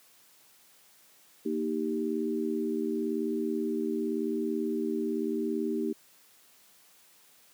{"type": "chord", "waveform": "sine", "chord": "Eb major", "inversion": "second", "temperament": "equal", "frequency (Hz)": [233.1, 311.1, 392], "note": ["Bb3", "Eb4", "G4"], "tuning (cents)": [0, 0, 0], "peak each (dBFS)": -32, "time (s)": [1.45, 5.93], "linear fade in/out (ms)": 10, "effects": ["white hiss -60 dBFS RMS until 7.53 s", "high-pass 150 Hz 12 dB/octave"]}